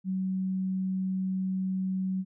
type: tone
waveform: sine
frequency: 188.3 Hz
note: F#3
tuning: 31 cents sharp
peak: -27 dBFS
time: 0.04-2.25 s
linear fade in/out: 50 ms
effects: none